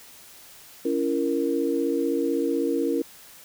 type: chord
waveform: sine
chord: A# diminished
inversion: first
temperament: just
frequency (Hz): 279.7 / 335.6 / 466.2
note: C#4 / E4 / A#4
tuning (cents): +16 / +31 / 0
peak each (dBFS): -26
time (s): 0.85-3.02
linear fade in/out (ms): 5
effects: white hiss -48 dBFS RMS until 3.44 s